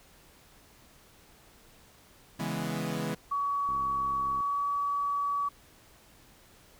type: chord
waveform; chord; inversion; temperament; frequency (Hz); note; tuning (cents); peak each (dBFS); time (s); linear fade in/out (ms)
sawtooth; C# minor seventh; none; equal; 138.59 / 164.81 / 207.7 / 246.9; C#3 / E3 / G#3 / B3; 0 / 0 / 0 / 0; -34 / -31 / -32 / -34; 2.39-3.15; 10
type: tone with pitch glide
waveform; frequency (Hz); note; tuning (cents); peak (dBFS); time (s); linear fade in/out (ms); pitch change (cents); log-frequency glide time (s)
sine; 1130 to 1139.2; C#6 to C#6; +33 to +47; -27; 3.31-5.49; 10; +14; 4.35-4.68
type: click train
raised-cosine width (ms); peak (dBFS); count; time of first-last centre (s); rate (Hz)
3; -35; 49; 3.69-4.405; 67.1
effects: pink hiss -58 dBFS RMS until 6.79 s